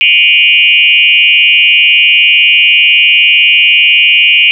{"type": "tone with frequency modulation", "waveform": "sine", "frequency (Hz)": 2637, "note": "E7", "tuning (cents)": 0, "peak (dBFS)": -3, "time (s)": [0.01, 4.51], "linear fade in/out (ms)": 0, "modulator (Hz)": 158, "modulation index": 2.2, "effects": []}